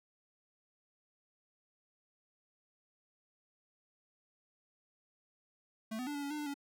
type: tone with pitch steps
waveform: square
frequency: 220.5 / 251.9 / 292.4 / 286.5 / 282.4 / 300.5 / 296.1 / 282.5 Hz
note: A3 / B3 / D4 / D4 / C#4 / D4 / D4 / C#4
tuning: +4 / +34 / -7 / -43 / +32 / +40 / +14 / +33 cents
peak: -38 dBFS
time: 5.91-6.542 s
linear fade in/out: 10 ms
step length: 79 ms
effects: none